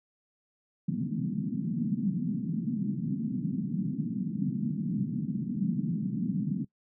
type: band-pass noise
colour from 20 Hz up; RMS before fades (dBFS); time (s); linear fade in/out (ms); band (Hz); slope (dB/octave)
white; -31; 0.88-6.65; 5; 140 to 250; 48
effects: noise-tail reverb RT60 0.1 s tail -22 dB re dry